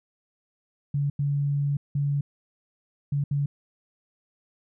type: tone bursts at uneven times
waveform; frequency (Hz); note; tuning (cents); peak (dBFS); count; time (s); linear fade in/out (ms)
sine; 142.5; C#3; +48; -22; 5; 0.94-1.1 / 1.19-1.77 / 1.95-2.21 / 3.12-3.24 / 3.31-3.46; 5
effects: none